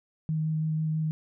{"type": "tone with vibrato", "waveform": "sine", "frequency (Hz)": 156.9, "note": "D#3", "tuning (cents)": 15, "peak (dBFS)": -25, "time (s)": [0.29, 1.11], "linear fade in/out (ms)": 0, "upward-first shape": "square", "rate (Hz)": 6.1, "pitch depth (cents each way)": 8, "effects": []}